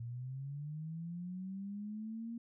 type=linear sweep; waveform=sine; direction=up; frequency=115.2 to 234.9 Hz; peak=-40 dBFS; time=0-2.38 s; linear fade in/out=5 ms; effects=none